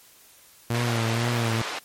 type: tone with vibrato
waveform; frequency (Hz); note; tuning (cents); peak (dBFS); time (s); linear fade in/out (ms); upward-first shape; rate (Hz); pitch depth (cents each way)
sawtooth; 116.54; A#2; 0; -19; 0.7-1.62; 5; triangle; 2.1; 65
type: band-pass noise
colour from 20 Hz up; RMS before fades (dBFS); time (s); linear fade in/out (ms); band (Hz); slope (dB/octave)
pink; -32; 0.74-1.79; 5; 610 to 4600; 12
effects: white hiss -53 dBFS RMS until 1.84 s + MP3 64 kbps